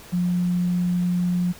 sine tone, 177.7 Hz, F3, 30 cents sharp, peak -19 dBFS, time 0.12-1.53 s, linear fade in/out 20 ms, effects pink hiss -44 dBFS RMS until 1.59 s

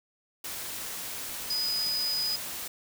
sine tone in noise, 4978 Hz, D#8, in tune, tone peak -27 dBFS, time 1.5-2.36 s, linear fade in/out 5 ms, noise white, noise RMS -37 dBFS, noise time 0.44-2.68 s, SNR +7 dB, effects none

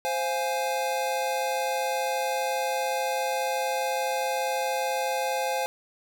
square chord, F minor, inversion second, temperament equal, 523.3 / 698.5 / 830.6 Hz, C5 / F5 / Ab5, 0 / 0 / 0 cents, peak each -30 / -33 / -30 dBFS, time 0.05-5.66 s, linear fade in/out 0 ms, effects none

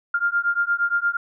sine beating tone pair, 1396.9 / 1405.5 Hz, F6 / F6, 0 / +11 cents, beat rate 8.6 Hz, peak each -22 dBFS, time 0.14-1.17 s, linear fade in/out 5 ms, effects none

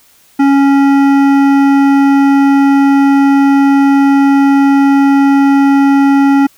sine tone with hard clipping, 277.2 Hz, C#4, in tune, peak -7 dBFS, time 0.39-6.47 s, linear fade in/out 10 ms, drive 13 dB, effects white hiss -47 dBFS RMS until 6.57 s

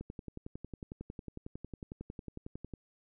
click train, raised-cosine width 3 ms, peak -29 dBFS, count 31, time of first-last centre 0.01-2.737 s, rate 11 Hz, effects none

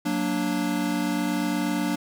square chord, Gb augmented, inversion none, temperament equal, 185 / 233.1 / 293.7 Hz, Gb3 / Bb3 / D4, 0 / 0 / 0 cents, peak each -30 / -30 / -27 dBFS, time 0.05-1.96 s, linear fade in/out 10 ms, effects none

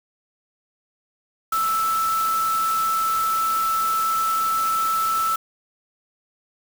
sine tone in noise, 1318.5 Hz, E6, in tune, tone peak -19 dBFS, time 1.52-5.36 s, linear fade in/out 5 ms, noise white, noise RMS -32 dBFS, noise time 1.52-5.36 s, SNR +10 dB, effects none

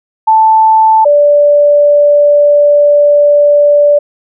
sine tone pair in turn, 880 / 583.4 Hz, A5 / D5, 0 / -12 cents, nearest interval perfect fifth, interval 712 cents, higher first, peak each -3 dBFS, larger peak neither, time 0.27-1.05 / 1.05-3.99 s, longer second, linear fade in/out 10 ms, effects none

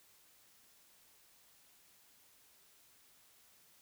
silence, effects white hiss -66 dBFS RMS until 3.81 s

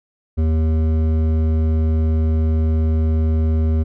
sine tone with hard clipping, 79.3 Hz, D#2, 33 cents sharp, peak -16 dBFS, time 0.37-3.84 s, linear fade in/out 20 ms, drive 11 dB, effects none

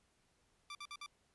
15% pulse tone bursts, 1174.7 Hz, D6, in tune, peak -39 dBFS, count 4, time 0.7-1.062 s, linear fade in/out 2 ms, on 50 ms, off 54 ms, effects pink hiss -75 dBFS RMS until 1.34 s + resampled to 24000 Hz

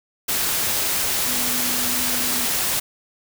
sine tone in noise, 246.9 Hz, B3, in tune, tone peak -32 dBFS, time 1.27-2.46 s, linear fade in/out 10 ms, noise white, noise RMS -22 dBFS, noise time 0.28-2.8 s, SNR -13 dB, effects none

